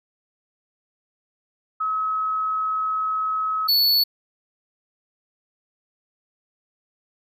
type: tone pair in turn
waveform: sine / square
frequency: 1282 / 4433 Hz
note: E6 / C#8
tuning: -49 / -1 cents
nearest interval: octave + major sixth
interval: 2148 cents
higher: second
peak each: -21 / -16 dBFS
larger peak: second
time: 1.8-3.68 / 3.68-4.04 s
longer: first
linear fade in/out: 10 ms
effects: none